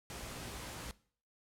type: noise with comb filter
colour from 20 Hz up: pink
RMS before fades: -45 dBFS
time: 0.1-0.91 s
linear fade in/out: 0 ms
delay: 17 ms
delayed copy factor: +0.6
effects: noise-tail reverb RT60 0.5 s tail -20 dB re dry + low-pass 12000 Hz 12 dB/octave